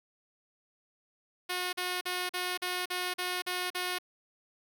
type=tone bursts; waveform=5% pulse; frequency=361.7 Hz; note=F#4; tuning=39 cents flat; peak=-20 dBFS; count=9; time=1.49-3.986 s; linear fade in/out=10 ms; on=240 ms; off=42 ms; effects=none